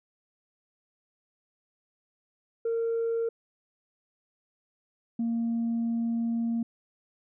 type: tone pair in turn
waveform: sine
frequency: 459.4 / 231.5 Hz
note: A#4 / A#3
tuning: -25 / -12 cents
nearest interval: octave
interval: 1187 cents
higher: first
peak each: -24 dBFS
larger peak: neither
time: 2.65-3.29 / 5.19-6.63 s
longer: second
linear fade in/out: 5 ms
effects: tanh soft clip ceiling -23 dBFS